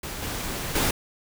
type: noise with level steps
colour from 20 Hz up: pink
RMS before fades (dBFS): -34 / -31 / -23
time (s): 0.03-0.91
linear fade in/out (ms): 5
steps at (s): 0.22 / 0.75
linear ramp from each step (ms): 5
effects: none